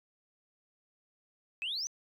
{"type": "exponential sweep", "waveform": "sine", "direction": "up", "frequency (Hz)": [2489, 6200], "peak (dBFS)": -32, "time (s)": [1.62, 1.87], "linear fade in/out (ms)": 0, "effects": ["tanh soft clip ceiling -29 dBFS"]}